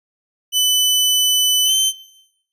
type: tone with pitch glide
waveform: sawtooth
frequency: 3000 to 3090 Hz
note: F#7 to G7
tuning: +23 to -26 cents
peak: -10 dBFS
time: 0.52-1.93 s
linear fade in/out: 50 ms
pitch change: +51 cents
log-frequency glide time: 1.65-1.73 s
effects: noise-tail reverb RT60 0.8 s tail -17 dB re dry + resampled to 32000 Hz